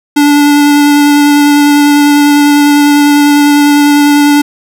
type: tone with vibrato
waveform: square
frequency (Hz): 290.5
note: D4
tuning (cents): -19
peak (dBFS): -4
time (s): 0.16-4.42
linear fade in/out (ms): 10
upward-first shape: sine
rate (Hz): 10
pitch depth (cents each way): 11
effects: none